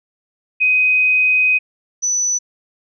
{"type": "tone pair in turn", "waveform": "sine", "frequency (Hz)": [2510, 5970], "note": ["D#7", "F#8"], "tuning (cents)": [15, 15], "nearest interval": "octave + minor third", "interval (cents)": 1500, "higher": "second", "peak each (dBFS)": [-11, -15], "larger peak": "first", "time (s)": [[0.6, 1.59], [2.02, 2.39]], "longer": "first", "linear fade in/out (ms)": 20, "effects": []}